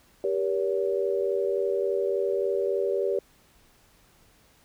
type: tone cluster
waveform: sine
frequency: 392.8 / 476.3 / 568 Hz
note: G4 / A#4 / C#5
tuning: +4 / +37 / +42 cents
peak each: -26 / -29 / -29 dBFS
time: 0.24-3.19 s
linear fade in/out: 2 ms
effects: pink hiss -60 dBFS RMS until 4.64 s